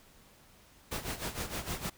pink noise with tremolo, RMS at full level -35 dBFS, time 0.91-1.9 s, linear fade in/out 10 ms, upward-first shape sine, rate 6.5 Hz, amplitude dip 75%, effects pink hiss -60 dBFS RMS until 1.97 s

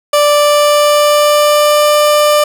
30% pulse tone with pitch glide, 587.3 to 594.8 Hz, D5 to D5, 0 to +22 cents, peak -4 dBFS, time 0.13-2.44 s, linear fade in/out 5 ms, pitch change +22 cents, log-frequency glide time 0.34-1.94 s, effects none

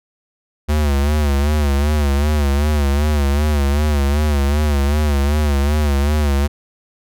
square tone with vibrato, 72.7 Hz, D2, 17 cents flat, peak -14 dBFS, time 0.68-6.48 s, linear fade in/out 20 ms, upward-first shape sine, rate 2.6 Hz, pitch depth 83 cents each way, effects none

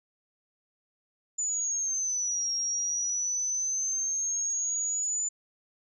sine exponential two-way sweep, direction down then up, 7040 to 5588 to 7040 Hz, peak -27 dBFS, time 1.38-5.29 s, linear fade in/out 10 ms, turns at 2.52 s, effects none

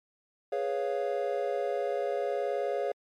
triangle chord, C# dominant seventh, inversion second, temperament equal, 415.3 / 493.9 / 554.4 / 698.5 Hz, G#4 / B4 / C#5 / E#5, 0 / 0 / 0 / 0 cents, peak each -31 / -34 / -30 / -33 dBFS, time 0.52-2.92 s, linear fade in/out 5 ms, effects MP3 96 kbps

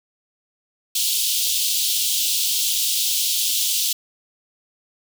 pink high-pass noise, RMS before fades -21 dBFS, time 0.95-3.93 s, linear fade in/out 5 ms, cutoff 3000 Hz, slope 48 dB/octave, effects none

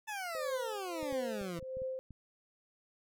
20% pulse exponential sweep, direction down, 884 to 161.9 Hz, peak -33 dBFS, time 0.07-1.6 s, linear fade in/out 20 ms
sine tone with tremolo, 521 Hz, C5, 7 cents flat, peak -34 dBFS, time 0.35-1.99 s, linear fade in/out 0 ms, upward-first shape triangle, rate 1.5 Hz, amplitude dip 95%
clicks, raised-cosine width 5 ms, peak -38 dBFS, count 8, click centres 1.029 / 1.126 / 1.414 / 1.59 / 1.627 / 1.77 / 1.819 / 2.107 s
effects none

